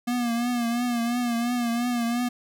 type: tone with vibrato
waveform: square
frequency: 238.9 Hz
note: A#3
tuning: 43 cents sharp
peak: -24 dBFS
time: 0.07-2.29 s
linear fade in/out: 10 ms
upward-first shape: triangle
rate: 2.9 Hz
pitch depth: 62 cents each way
effects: none